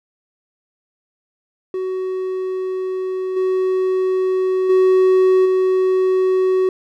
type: tone with level steps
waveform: triangle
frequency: 373.9 Hz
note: F#4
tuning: 18 cents sharp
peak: -18 / -13 / -8 / -11 dBFS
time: 1.74-6.69 s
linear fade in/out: 2 ms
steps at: 3.36 / 4.69 / 5.45 s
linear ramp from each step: 10 ms
effects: none